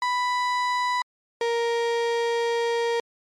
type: tone pair in turn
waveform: 35% pulse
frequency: 990 / 467.2 Hz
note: B5 / A#4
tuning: +4 / +4 cents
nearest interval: octave + minor second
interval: 1300 cents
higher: first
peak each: -20 dBFS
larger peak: neither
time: 0.02-1.02 / 1.41-3 s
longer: second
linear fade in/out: 2 ms
effects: low-pass 5000 Hz 12 dB/octave + MP3 64 kbps